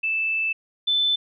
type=tone pair in turn; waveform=sine; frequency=2637 / 3520 Hz; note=E7 / A7; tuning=0 / 0 cents; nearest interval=perfect fourth; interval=500 cents; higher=second; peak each=-21 / -18 dBFS; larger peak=second; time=0.03-0.53 / 0.87-1.16 s; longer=first; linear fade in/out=10 ms; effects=none